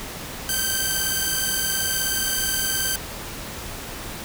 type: beating tone pair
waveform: 5% pulse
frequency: 1546 / 1565 Hz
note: G6 / G6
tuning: -24 / -3 cents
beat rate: 19 Hz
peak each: -13 / -14 dBFS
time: 0.49-2.96 s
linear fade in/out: 2 ms
effects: pink hiss -34 dBFS RMS until 4.24 s